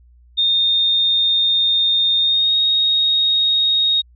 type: tone with pitch glide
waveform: sine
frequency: 3658 to 3741 Hz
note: A#7 to A#7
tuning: -33 to +5 cents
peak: -13 dBFS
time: 0.37-4.02 s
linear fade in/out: 20 ms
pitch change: +38 cents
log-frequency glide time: 2.18-2.56 s
effects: added 60 Hz sine -46 dBFS peak until 4.15 s